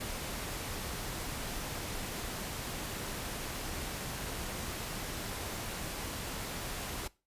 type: noise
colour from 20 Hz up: pink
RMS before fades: -39 dBFS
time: 0-7.08 s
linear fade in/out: 10 ms
effects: noise-tail reverb RT60 0.3 s tail -21 dB re dry + resampled to 32000 Hz